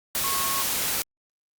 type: tone in noise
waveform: sine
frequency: 1095 Hz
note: C#6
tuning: 22 cents flat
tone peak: -29 dBFS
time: 0.24-0.62 s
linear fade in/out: 0 ms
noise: white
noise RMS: -26 dBFS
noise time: 0.15-1.02 s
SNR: -6 dB
effects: Opus 48 kbps